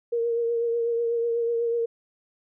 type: tone with vibrato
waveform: sine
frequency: 466.8 Hz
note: A#4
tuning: 2 cents sharp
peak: -22 dBFS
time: 0.12-1.86 s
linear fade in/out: 10 ms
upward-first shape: triangle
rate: 8.1 Hz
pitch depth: 30 cents each way
effects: none